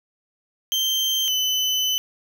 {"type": "tone pair in turn", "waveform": "35% pulse", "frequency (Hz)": [3136, 3020], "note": ["G7", "F#7"], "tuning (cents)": [0, 35], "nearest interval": "minor second", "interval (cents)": 65, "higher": "first", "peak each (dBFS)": -18, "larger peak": "neither", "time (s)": [[0.72, 1.28], [1.28, 1.98]], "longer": "second", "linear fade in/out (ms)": 0, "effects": []}